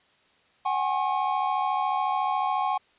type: tone cluster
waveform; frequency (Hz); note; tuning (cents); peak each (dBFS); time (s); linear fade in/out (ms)
triangle; 751 / 825 / 1082; F#5 / G#5 / C#6; +26 / -12 / -42; -26; 0.65-2.78; 10
effects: white hiss -62 dBFS RMS until 2.98 s + resampled to 8000 Hz